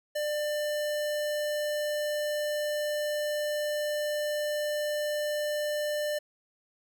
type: tone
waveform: square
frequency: 596 Hz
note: D5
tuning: 25 cents sharp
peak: -29 dBFS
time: 0.15-6.19 s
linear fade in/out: 10 ms
effects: none